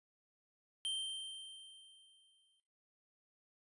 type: tone with exponential decay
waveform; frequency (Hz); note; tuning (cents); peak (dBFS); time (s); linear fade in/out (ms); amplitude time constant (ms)
square; 3136; G7; 0; -36; 0.85-2.6; 0; 380
effects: noise-tail reverb RT60 0.6 s tail -17 dB re dry + resampled to 24000 Hz